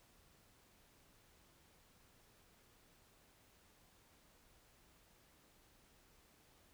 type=silence; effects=pink hiss -69 dBFS RMS until 6.73 s